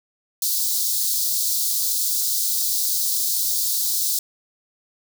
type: high-pass noise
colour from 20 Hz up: white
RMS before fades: -22 dBFS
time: 0.42-4.19 s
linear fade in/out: 2 ms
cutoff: 3900 Hz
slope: 48 dB/octave
effects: none